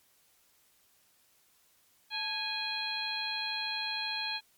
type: harmonic tone with a mistuned harmonic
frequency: 827 Hz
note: G#5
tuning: 8 cents flat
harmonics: 1 / 2 / 3 / 4 / 5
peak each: -41 / -41 / -38 / -39 / -36 dBFS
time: 2.1-4.41 s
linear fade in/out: 50 ms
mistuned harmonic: 1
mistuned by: +84 cents
effects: white hiss -67 dBFS RMS until 4.57 s + MP3 96 kbps